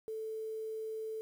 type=tone with quantisation; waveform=sine; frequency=440 Hz; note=A4; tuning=in tune; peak=-37 dBFS; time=0.08-1.21 s; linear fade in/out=0 ms; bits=10; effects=none